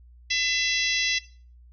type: harmonic tone with a mistuned harmonic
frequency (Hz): 671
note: E5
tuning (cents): +31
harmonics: 3 / 4 / 5 / 6 / 7 / 8 / 9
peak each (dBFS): -28 / -29 / -30 / -31 / -31 / -32 / -33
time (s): 0.3-1.19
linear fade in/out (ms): 10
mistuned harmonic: 7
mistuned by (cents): +40
effects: noise-tail reverb RT60 0.4 s tail -18 dB re dry + added 60 Hz sine -48 dBFS peak until 1.72 s

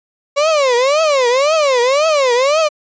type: tone with vibrato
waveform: 35% pulse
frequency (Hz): 554.4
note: C#5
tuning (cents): 0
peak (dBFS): -9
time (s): 0.36-2.69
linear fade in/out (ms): 20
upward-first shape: triangle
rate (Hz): 1.9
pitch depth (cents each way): 290
effects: resampled to 16000 Hz

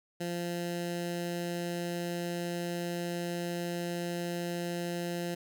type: tone with notch filter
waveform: 15% pulse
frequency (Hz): 173.3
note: F3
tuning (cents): -13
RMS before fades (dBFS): -35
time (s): 0.2-5.35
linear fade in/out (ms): 10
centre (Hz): 1100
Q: 1.3
effects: none

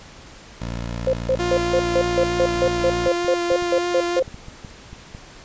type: tone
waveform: 15% pulse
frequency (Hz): 58.27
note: A#1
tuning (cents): 0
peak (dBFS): -20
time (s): 0.6-3.09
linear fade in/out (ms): 20
type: tone bursts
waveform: sine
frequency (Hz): 523.3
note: C5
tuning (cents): 0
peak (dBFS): -15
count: 15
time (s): 1.07-4.225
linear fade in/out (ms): 2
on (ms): 61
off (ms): 160
type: tone with vibrato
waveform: sawtooth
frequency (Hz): 349.2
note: F4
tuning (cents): 0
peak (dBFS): -17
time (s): 1.39-4.2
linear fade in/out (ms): 10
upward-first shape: sine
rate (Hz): 3.3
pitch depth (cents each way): 15
type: clicks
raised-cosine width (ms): 5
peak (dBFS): -24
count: 12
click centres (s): 2.554 / 2.652 / 2.795 / 3.247 / 3.517 / 3.624 / 4.279 / 4.344 / 4.484 / 4.648 / 4.93 / 5.149
effects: pink hiss -43 dBFS RMS until 5.44 s + resampled to 16000 Hz

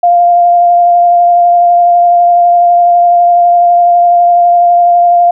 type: tone with vibrato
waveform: sine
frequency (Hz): 698.5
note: F5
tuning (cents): 0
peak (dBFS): -3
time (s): 0.03-5.31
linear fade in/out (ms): 5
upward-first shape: sine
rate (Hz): 12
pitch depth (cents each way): 13
effects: none

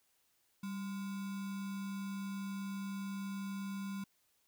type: tone with sample-and-hold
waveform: sine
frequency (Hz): 196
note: G3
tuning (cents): 0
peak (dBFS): -38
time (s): 0.63-4.04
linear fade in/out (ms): 5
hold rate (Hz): 1225
effects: white hiss -75 dBFS RMS until 4.47 s

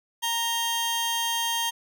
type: tone pair together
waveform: sawtooth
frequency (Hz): 930 / 3190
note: A#5 / G7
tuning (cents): -4 / +30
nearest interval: octave + major sixth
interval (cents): 2134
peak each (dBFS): -24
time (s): 0.22-1.71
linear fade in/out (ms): 20
effects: none

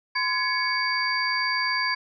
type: tone cluster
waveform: sine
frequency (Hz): 1025 / 1678 / 2226 / 4686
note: C6 / G#6 / C#7 / D8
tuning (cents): -36 / +17 / +7 / -5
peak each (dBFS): -28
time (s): 0.15-1.95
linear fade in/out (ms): 10
effects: none

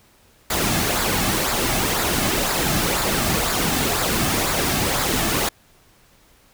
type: noise with flanger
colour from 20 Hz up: pink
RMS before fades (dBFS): -21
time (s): 0.5-5.49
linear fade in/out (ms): 5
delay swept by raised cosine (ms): 0.33 to 2.13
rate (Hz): 2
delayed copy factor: -0.5
effects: pink hiss -55 dBFS RMS until 6.53 s

